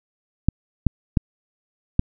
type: clicks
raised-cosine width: 5 ms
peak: -3 dBFS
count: 4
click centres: 0.486 / 0.867 / 1.172 / 1.994 s
effects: none